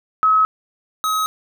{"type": "tone pair in turn", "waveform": ["sine", "square"], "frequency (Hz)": [1282, 1272.4], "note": ["E6", "D#6"], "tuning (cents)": [-49, 38], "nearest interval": "unison", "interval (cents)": 13, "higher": "first", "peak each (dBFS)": [-11, -18], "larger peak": "first", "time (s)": [[0.23, 0.45], [1.04, 1.26]], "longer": "neither", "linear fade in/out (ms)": 0, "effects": []}